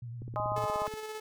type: tone with vibrato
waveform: sine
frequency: 118.3 Hz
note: A#2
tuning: 26 cents sharp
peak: -38 dBFS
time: 0.02-0.66 s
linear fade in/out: 5 ms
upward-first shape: sine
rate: 9.5 Hz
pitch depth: 49 cents each way
type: click train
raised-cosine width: 3 ms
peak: -31 dBFS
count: 13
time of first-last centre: 0.22-0.939 s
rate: 16.7 Hz
type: harmonic tone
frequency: 207.7 Hz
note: G#3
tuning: in tune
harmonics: 3 / 4 / 5 / 6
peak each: -34 / -35 / -36 / -37 dBFS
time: 0.36-0.87 s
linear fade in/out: 0 ms
type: tone with tremolo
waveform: sawtooth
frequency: 432.5 Hz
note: A4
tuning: 30 cents flat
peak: -33 dBFS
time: 0.56-1.2 s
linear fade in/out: 5 ms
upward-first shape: square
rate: 17 Hz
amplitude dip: 30%
effects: none